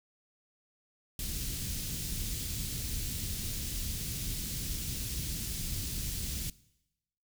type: band-stop noise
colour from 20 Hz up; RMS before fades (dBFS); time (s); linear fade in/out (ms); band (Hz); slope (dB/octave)
pink; -36; 1.19-6.5; 2; 180 to 4100; 12
effects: noise-tail reverb RT60 0.9 s tail -21 dB re dry